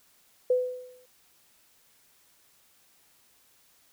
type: tone with exponential decay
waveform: sine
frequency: 502 Hz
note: B4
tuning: 28 cents sharp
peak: -18 dBFS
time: 0.5-1.06 s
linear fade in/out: 5 ms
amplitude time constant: 120 ms
effects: white hiss -63 dBFS RMS until 3.92 s